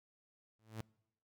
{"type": "tone with exponential growth", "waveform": "sawtooth", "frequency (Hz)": 110, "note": "A2", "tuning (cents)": 0, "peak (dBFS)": -35, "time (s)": [0.59, 0.81], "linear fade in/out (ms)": 0, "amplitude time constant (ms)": 47, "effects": ["noise-tail reverb RT60 0.8 s tail -25 dB re dry"]}